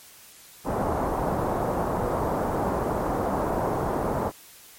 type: low-pass noise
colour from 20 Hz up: white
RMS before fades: -26 dBFS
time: 0.64-4.32 s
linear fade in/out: 50 ms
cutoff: 960 Hz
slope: 24 dB/octave
effects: white hiss -49 dBFS RMS until 4.78 s + MP3 64 kbps